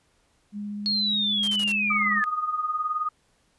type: tone with vibrato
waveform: sine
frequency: 206.2 Hz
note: G#3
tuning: 12 cents flat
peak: -30 dBFS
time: 0.52-2.23 s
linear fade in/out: 50 ms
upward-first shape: triangle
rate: 16 Hz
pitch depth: 9 cents each way
type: linear sweep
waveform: sine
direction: down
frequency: 4345 to 1706 Hz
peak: -22 dBFS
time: 0.86-2.24 s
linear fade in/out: 0 ms
type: noise bursts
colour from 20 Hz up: white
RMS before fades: -36 dBFS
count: 4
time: 1.43-1.721 s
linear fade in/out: 2 ms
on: 48 ms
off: 33 ms
type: tone with tremolo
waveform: sine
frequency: 1238 Hz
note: D#6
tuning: 9 cents flat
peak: -21 dBFS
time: 1.9-3.09 s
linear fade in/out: 5 ms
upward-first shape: triangle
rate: 19 Hz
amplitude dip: 75%
effects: pink hiss -66 dBFS RMS until 3.58 s + resampled to 24000 Hz